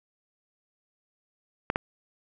clicks, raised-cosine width 0.5 ms, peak -10 dBFS, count 2, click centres 1.701 / 1.759 s, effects none

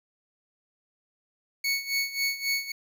25% pulse tone with tremolo, 2217 Hz, C#7, in tune, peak -20 dBFS, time 1.64-2.72 s, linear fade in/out 5 ms, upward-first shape sine, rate 3.7 Hz, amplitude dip 80%, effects none

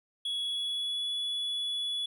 triangle tone with pitch glide, 3363 to 3408 Hz, G#7 to G#7, +21 to +44 cents, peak -29 dBFS, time 0.25-2.06 s, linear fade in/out 5 ms, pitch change +23 cents, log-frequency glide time 0.41-1.12 s, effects none

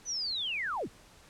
sine linear sweep, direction down, 6130 to 30.21 Hz, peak -31 dBFS, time 0.05-0.89 s, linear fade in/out 50 ms, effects pink hiss -57 dBFS RMS until 1.29 s + low-pass 10000 Hz 12 dB/octave

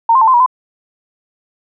sine tone with pitch steps, 917 / 1050 / 891 / 1036 / 959 / 1019 Hz, A#5 / C6 / A5 / C6 / A#5 / C6, -29 / +6 / +22 / -17 / +49 / -46 cents, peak -6 dBFS, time 0.09-0.462 s, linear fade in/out 5 ms, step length 62 ms, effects none

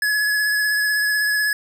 square tone with vibrato, 1695 Hz, G#6, 35 cents sharp, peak -18 dBFS, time 0.02-1.53 s, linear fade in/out 2 ms, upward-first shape triangle, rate 16 Hz, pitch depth 23 cents each way, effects none

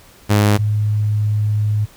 sawtooth / sine tone pair in turn, 103.83 / 105.58 Hz, G#2 / G#2, 0 / +29 cents, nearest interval unison, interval 29 cents, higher second, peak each -7 / -14 dBFS, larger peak first, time 0.29-0.58 / 0.58-1.86 s, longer second, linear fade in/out 20 ms, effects pink hiss -46 dBFS RMS until 1.96 s

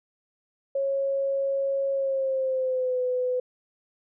sine tone with pitch glide, 548 to 502.5 Hz, C#5 to B4, -20 to +30 cents, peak -23 dBFS, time 0.75-3.4 s, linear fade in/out 5 ms, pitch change -150 cents, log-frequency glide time 1.92-3.01 s, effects none

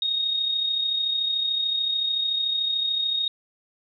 sine tone with amplitude modulation, 3729 Hz, A#7, in tune, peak -20 dBFS, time 0.02-3.28 s, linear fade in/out 2 ms, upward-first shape sine, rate 33.6 Hz, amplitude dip 45%, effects none

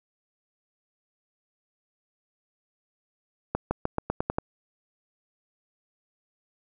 accelerating click train, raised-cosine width 1 ms, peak -11 dBFS, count 8, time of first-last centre 3.55-4.385 s, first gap 160 ms, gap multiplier 0.9, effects none

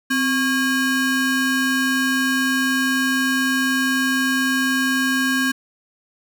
square ring-modulated tone, 681 Hz, F5, 44 cents flat, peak -15 dBFS, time 0.1-5.52 s, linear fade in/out 10 ms, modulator 942 Hz, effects none

